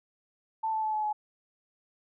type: tone with pitch steps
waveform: sine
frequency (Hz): 885 / 875.3 / 865.8 / 856.3 / 847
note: A5 / A5 / A5 / A5 / G#5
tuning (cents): +10 / -9 / -28 / -47 / +34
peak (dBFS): -27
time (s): 0.63-1.13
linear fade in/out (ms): 10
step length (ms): 100
effects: none